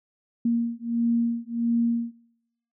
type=beating tone pair; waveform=sine; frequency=233.1 / 234.6 Hz; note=A#3 / A#3; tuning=0 / +11 cents; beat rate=1.5 Hz; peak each=-25 dBFS; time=0.45-2.12 s; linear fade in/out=5 ms; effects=noise-tail reverb RT60 0.8 s tail -20 dB re dry